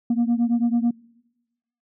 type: beating tone pair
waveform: sine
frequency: 233.1 / 242.2 Hz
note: A#3 / B3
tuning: 0 / -34 cents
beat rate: 9.1 Hz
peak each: -18 / -20 dBFS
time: 0.1-0.91 s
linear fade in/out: 5 ms
effects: noise-tail reverb RT60 1.0 s tail -26 dB re dry + tanh soft clip ceiling -15 dBFS